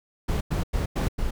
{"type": "noise bursts", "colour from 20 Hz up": "brown", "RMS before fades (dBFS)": -25, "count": 5, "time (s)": [0.28, 1.31], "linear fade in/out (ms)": 10, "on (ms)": 130, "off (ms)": 95, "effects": []}